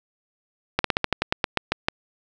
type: slowing click train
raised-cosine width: 0.3 ms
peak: -3 dBFS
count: 12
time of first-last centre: 0.79-1.885 s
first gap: 53 ms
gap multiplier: 1.12
effects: none